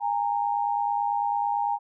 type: tone pair together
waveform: sine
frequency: 816 / 925 Hz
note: G#5 / A#5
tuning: -31 / -14 cents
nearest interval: major second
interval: 217 cents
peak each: -25 / -27 dBFS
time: 0-1.79 s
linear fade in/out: 50 ms
effects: none